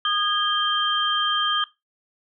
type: tone cluster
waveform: sine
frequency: 1229 / 1642 / 3160 Hz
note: D#6 / G#6 / G7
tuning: -22 / -20 / +13 cents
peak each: -24 / -29 / -21 dBFS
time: 0.05-1.64 s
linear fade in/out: 2 ms
effects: noise-tail reverb RT60 0.2 s tail -17 dB re dry